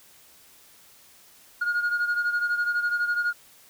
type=beating tone pair; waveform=sine; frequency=1429 / 1441 Hz; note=F6 / F#6; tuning=+39 / -46 cents; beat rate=12 Hz; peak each=-22 / -27 dBFS; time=1.61-3.33 s; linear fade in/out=10 ms; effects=tanh soft clip ceiling -20 dBFS + white hiss -54 dBFS RMS until 3.69 s